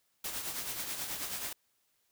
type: noise with tremolo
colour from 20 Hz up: white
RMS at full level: -36 dBFS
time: 0.24-1.53 s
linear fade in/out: 5 ms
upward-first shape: triangle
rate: 9.3 Hz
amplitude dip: 55%
effects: white hiss -75 dBFS RMS until 2.11 s